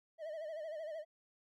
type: tone with vibrato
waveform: triangle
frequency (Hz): 628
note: D#5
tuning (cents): +16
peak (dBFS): -39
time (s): 0.18-1.05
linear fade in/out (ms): 50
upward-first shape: sine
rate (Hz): 13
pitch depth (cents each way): 90
effects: none